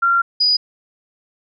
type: tone pair in turn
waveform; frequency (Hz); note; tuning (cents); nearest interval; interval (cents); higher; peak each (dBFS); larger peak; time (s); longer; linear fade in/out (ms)
sine; 1379 / 4927; F6 / D#8; -22 / -18; octave + minor seventh; 2204; second; -12; neither; 0.02-0.22 / 0.4-0.57; first; 10
effects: none